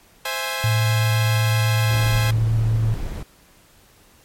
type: chord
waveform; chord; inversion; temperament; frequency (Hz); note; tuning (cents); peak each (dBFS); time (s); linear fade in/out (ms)
10% pulse; C augmented; none; equal; 523.3 / 659.3 / 830.6; C5 / E5 / G#5; 0 / 0 / 0; -19 / -22 / -19; 0.25-2.31; 5
type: tone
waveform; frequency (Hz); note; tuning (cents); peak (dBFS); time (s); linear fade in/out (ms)
sine; 111.5; A2; +23; -16; 0.64-2.94; 0
type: noise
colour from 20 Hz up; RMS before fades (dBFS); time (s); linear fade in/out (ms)
brown; -28; 1.9-3.23; 5
effects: pink hiss -53 dBFS RMS until 4.24 s + MP3 64 kbps